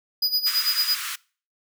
square tone with tremolo, 4938 Hz, D#8, 14 cents flat, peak -18 dBFS, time 0.22-0.95 s, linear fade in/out 5 ms, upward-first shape sine, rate 9 Hz, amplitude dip 80%
pink high-pass noise, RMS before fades -31 dBFS, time 0.46-1.16 s, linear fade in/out 10 ms, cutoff 1200 Hz, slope 48 dB/octave
effects noise-tail reverb RT60 0.4 s tail -23 dB re dry

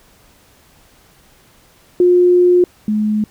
sine tone pair in turn, 356.8 / 212.7 Hz, F4 / G#3, +37 / +42 cents, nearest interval major sixth, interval 895 cents, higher first, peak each -7 / -13 dBFS, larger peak first, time 2-2.64 / 2.88-3.24 s, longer first, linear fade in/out 2 ms, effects pink hiss -50 dBFS RMS until 3.3 s

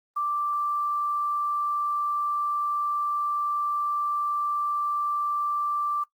sine tone with quantisation, 1174.7 Hz, D6, in tune, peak -24 dBFS, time 0.16-6.04 s, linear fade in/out 10 ms, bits 9, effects noise-tail reverb RT60 0.1 s tail -19 dB re dry + Opus 24 kbps

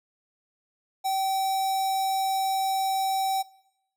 square tone with notch filter, 771 Hz, G5, 29 cents flat, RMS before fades -26 dBFS, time 1.04-3.43 s, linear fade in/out 20 ms, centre 2100 Hz, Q 1.6, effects noise-tail reverb RT60 0.8 s tail -21 dB re dry

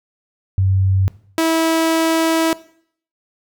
sine / sawtooth tone pair in turn, 95.6 / 325.3 Hz, G2 / E4, -43 / -23 cents, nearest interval octave + major sixth, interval 2120 cents, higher second, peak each -12 / -10 dBFS, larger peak second, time 0.58-1.08 / 1.38-2.53 s, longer second, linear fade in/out 0 ms, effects noise-tail reverb RT60 0.6 s tail -19 dB re dry

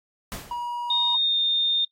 pink noise with exponential decay, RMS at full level -32 dBFS, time 0.32-0.73 s, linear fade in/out 0 ms, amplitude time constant 88 ms
triangle tone, 960 Hz, B5, 49 cents flat, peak -25 dBFS, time 0.51-1.15 s, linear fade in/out 2 ms
sine tone with pitch glide, 3700 to 3641 Hz, A#7 to A#7, -14 to -41 cents, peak -19 dBFS, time 0.9-1.85 s, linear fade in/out 5 ms, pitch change -27 cents, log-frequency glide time 1.12-1.38 s
effects noise-tail reverb RT60 0.1 s tail -17 dB re dry + AAC 48 kbps

